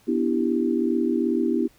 sine chord, E minor seventh, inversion second, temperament equal, 246.9 / 293.7 / 329.6 / 392 Hz, B3 / D4 / E4 / G4, 0 / 0 / 0 / 0 cents, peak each -24 / -28 / -24 / -27 dBFS, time 0.07-1.68 s, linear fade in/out 20 ms, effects pink hiss -58 dBFS RMS until 1.78 s

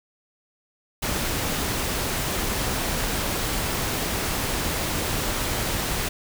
pink noise, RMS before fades -26 dBFS, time 1.02-6.09 s, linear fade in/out 10 ms, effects none

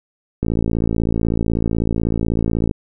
click train, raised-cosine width 3 ms, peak -6 dBFS, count 129, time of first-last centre 0.43-2.712 s, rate 56.1 Hz, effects none

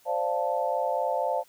sine chord, D minor seventh, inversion third, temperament equal with one note detuned, 523.3 / 587.3 / 696 / 880 Hz, C5 / D5 / F5 / A5, 0 / 0 / -6 / 0 cents, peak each -30 dBFS, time 0.05-1.44 s, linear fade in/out 50 ms, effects white hiss -60 dBFS RMS until 1.48 s

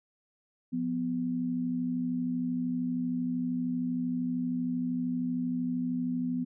sine tone pair together, 176.1 / 249 Hz, F3 / B3, +15 / +14 cents, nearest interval tritone, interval 599 cents, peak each -35 / -29 dBFS, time 0.72-6.45 s, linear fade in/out 20 ms, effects none

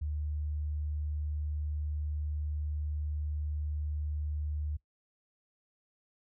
sine tone, 75 Hz, D2, 37 cents sharp, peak -32 dBFS, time 0.01-4.77 s, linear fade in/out 10 ms, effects noise-tail reverb RT60 0.1 s tail -19 dB re dry

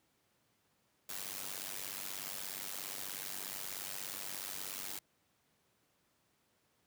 white noise with amplitude modulation, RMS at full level -39 dBFS, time 1.09-4.99 s, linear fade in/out 5 ms, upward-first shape sine, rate 96.8 Hz, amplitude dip 90%, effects pink hiss -75 dBFS RMS until 6.86 s + high-pass 100 Hz 12 dB/octave

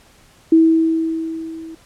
sine tone with level ramp, 324.4 Hz, E4, 28 cents flat, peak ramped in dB -6 to -31 dBFS, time 0.52-1.75 s, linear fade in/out 5 ms, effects pink hiss -50 dBFS RMS until 1.85 s + low-pass 11000 Hz 12 dB/octave

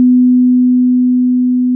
sine tone with level ramp, 250 Hz, B3, 21 cents sharp, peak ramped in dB -4 to -9 dBFS, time 0-1.75 s, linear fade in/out 0 ms, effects none

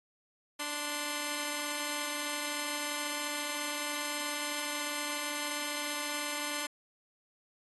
5% pulse tone pair together, 293.7 / 1045.1 Hz, D4 / C6, 0 / -2 cents, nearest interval octave + minor seventh, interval 2198 cents, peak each -25 / -26 dBFS, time 0.59-6.67 s, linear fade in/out 10 ms, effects AAC 32 kbps

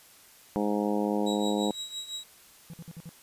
harmonic tone, 103.83 Hz, G#2, in tune, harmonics 2 / 3 / 4 / 5 / 6 / 7 / 8 / 9, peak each -29 / -31 / -33 / -33 / -40 / -37 / -38 / -40 dBFS, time 0.56-1.71 s, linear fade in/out 0 ms
35% pulse tone with tremolo, 3848 Hz, B7, 46 cents flat, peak -30 dBFS, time 1.26-2.24 s, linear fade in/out 10 ms, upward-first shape triangle, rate 5.9 Hz, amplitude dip 80%
triangle tone bursts, 165.8 Hz, E3, 10 cents sharp, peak -37 dBFS, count 5, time 2.7-3.091 s, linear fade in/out 0 ms, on 35 ms, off 54 ms
effects white hiss -55 dBFS RMS until 3.22 s + resampled to 32000 Hz

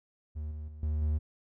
triangle tone with level steps, 76.2 Hz, D#2, 36 cents flat, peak -32 / -35 / -41 / -26 / -24 dBFS, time 0.35-1.19 s, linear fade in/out 20 ms, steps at 0.51 / 0.68 / 0.83 / 1.02 s, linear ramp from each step 2 ms, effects none

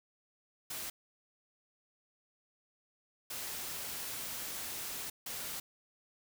white noise bursts at uneven times, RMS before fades -41 dBFS, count 3, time 0.7-0.9 / 3.3-5.1 / 5.26-5.6 s, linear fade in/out 5 ms, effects none

